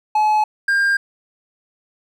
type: tone pair in turn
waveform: triangle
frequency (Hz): 854 / 1602.4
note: G#5 / G6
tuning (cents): +48 / +38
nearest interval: major seventh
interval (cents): 1090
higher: second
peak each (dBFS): -11 / -12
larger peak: first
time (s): 0.15-0.44 / 0.68-0.97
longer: neither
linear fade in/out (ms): 5
effects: none